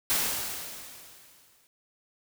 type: noise with exponential decay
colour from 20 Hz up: white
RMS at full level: -25 dBFS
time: 0.1-1.67 s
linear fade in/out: 0 ms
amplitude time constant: 340 ms
effects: none